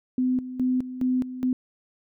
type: tone with tremolo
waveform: sine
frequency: 254.3 Hz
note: C4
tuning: 49 cents flat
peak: -20 dBFS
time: 0.18-1.53 s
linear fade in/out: 2 ms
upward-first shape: square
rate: 2.4 Hz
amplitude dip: 75%
effects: none